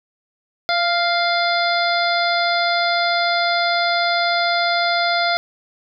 harmonic tone with a mistuned harmonic, 698.5 Hz, F5, in tune, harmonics 1 / 2 / 3 / 5 / 6 / 7, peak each -19 / -22 / -24 / -26 / -27 / -27 dBFS, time 0.69-5.37 s, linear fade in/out 0 ms, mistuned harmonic 1, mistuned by -24 cents, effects none

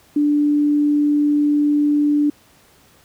sine tone, 293.7 Hz, D4, in tune, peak -13 dBFS, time 0.16-2.3 s, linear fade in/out 5 ms, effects pink hiss -52 dBFS RMS until 3.04 s + high-pass 60 Hz 12 dB/octave

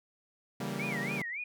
sawtooth chord, C# diminished seventh, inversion none, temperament equal with one note detuned, 140.44 / 164.81 / 196 / 233.1 Hz, C#3 / E3 / G3 / Bb3, +23 / 0 / 0 / 0 cents, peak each -36 / -38 / -34 / -36 dBFS, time 0.6-1.22 s, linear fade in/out 5 ms
sine tone with vibrato, 2138 Hz, C7, 37 cents sharp, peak -35 dBFS, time 0.79-1.44 s, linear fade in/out 5 ms, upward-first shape sine, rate 3.6 Hz, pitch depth 250 cents each way
effects none

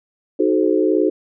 sine chord, D# diminished seventh, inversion none, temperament equal with one note detuned, 311.1 / 370 / 432.2 / 523.3 Hz, D#4 / F#4 / A4 / C5, 0 / 0 / -31 / 0 cents, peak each -18 / -18 / -19 / -23 dBFS, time 0.39-1.1 s, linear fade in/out 10 ms, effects none

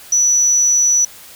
sine tone, 5920 Hz, F#8, in tune, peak -10 dBFS, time 0.12-1.05 s, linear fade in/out 5 ms, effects white hiss -39 dBFS RMS until 1.35 s

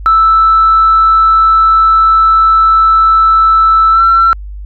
sine tone with pitch glide, 1318.5 to 1347 Hz, E6 to E6, 0 to +37 cents, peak -3 dBFS, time 0.06-4.33 s, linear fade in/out 0 ms, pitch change +37 cents, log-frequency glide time 3.91-4.01 s, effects tanh soft clip ceiling 0 dBFS + added 50 Hz sine -22 dBFS peak until 4.65 s

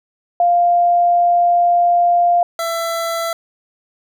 sine / 25% pulse tone pair in turn, 698.5 / 668.2 Hz, F5 / E5, 0 / +23 cents, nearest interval minor second, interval 77 cents, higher first, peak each -10 / -15 dBFS, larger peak first, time 0.4-2.43 / 2.59-3.33 s, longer first, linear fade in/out 2 ms, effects none

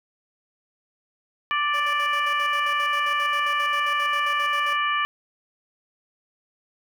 harmonic tone, 587.3 Hz, D5, in tune, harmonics 2 / 3 / 4 / 5, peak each -23 / -27 / -29 / -31 dBFS, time 1.51-5.05 s, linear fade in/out 0 ms
15% pulse tone with tremolo, 573 Hz, D5, 43 cents flat, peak -27 dBFS, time 1.73-4.77 s, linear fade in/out 20 ms, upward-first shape square, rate 7.5 Hz, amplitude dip 70%
effects none

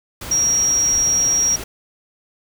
sine tone in noise, 5660 Hz, F8, 22 cents sharp, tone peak -14 dBFS, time 0.31-1.56 s, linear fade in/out 5 ms, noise pink, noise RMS -31 dBFS, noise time 0.21-1.64 s, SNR +14 dB, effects none

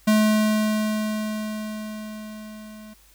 square tone with level ramp, 214.7 Hz, A3, 42 cents flat, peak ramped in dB -15 to -41 dBFS, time 0.07-2.94 s, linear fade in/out 10 ms, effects added 50 Hz sine -56 dBFS peak until 3.14 s + white hiss -56 dBFS RMS until 3.14 s

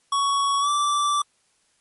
square tone with pitch glide, 1118 to 1166.8 Hz, C#6 to D6, +14 to -12 cents, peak -20 dBFS, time 0.12-1.22 s, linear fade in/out 5 ms, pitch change +74 cents, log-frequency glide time 0.6-0.69 s, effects white hiss -65 dBFS RMS until 1.8 s + MP3 48 kbps

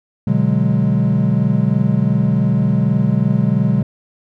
triangle chord, G# half-diminished seventh, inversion first, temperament equal, 123.47 / 146.83 / 185 / 207.7 Hz, B2 / D3 / F#3 / G#3, 0 / 0 / 0 / 0 cents, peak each -16 dBFS, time 0.27-3.83 s, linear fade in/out 5 ms, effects none

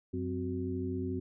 harmonic tone with a mistuned harmonic, 92.5 Hz, F#2, in tune, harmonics 1 / 2 / 3 / 4, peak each -37 / -42 / -36 / -38 dBFS, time 0.13-1.2 s, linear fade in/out 10 ms, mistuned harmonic 3, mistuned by -120 cents, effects none

